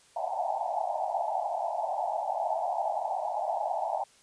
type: band-pass noise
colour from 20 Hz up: white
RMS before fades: -31 dBFS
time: 0.16-4.04 s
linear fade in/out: 5 ms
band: 620 to 890 Hz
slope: 96 dB/octave
effects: white hiss -60 dBFS RMS until 4.22 s + resampled to 22050 Hz